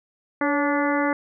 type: harmonic tone with a mistuned harmonic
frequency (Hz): 289.6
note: D4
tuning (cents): -24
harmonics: 1 / 2 / 3 / 4 / 5 / 6 / 7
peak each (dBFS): -23 / -26 / -28 / -29 / -30 / -31 / -31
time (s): 0.41-1.13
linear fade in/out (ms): 2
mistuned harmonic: 2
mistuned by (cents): -46
effects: none